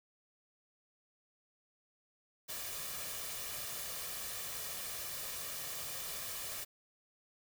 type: noise with comb filter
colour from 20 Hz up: white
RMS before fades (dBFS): -42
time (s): 2.48-6.65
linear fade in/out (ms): 20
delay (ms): 1.7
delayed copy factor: +0.5
effects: none